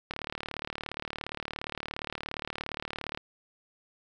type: click train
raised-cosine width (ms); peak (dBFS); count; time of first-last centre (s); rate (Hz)
0.3; -18; 115; 0.11-3.175; 37.2
effects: none